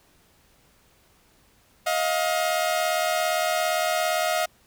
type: tone pair together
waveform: sawtooth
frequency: 632.5 / 710 Hz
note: D#5 / F5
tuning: +28 / +28 cents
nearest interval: major second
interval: 200 cents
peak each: -21 dBFS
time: 1.86-4.46 s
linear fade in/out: 10 ms
effects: pink hiss -60 dBFS RMS until 4.66 s